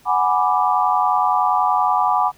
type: chord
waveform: sine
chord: G# half-diminished seventh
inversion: third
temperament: equal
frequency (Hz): 740 / 830.6 / 987.8 / 1174.7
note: F#5 / G#5 / B5 / D6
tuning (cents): 0 / 0 / 0 / 0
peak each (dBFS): -20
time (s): 0.05-2.32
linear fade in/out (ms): 50
effects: pink hiss -52 dBFS RMS until 2.37 s